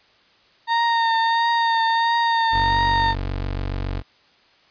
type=tone with vibrato; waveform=35% pulse; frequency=920 Hz; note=A#5; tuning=23 cents flat; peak=-15 dBFS; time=0.67-3.15 s; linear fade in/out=50 ms; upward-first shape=triangle; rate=1.5 Hz; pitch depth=29 cents each way
type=tone; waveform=25% pulse; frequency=47.22 Hz; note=F#1; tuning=36 cents sharp; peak=-20 dBFS; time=2.51-4.03 s; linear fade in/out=50 ms
effects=white hiss -56 dBFS RMS until 4.7 s + resampled to 11025 Hz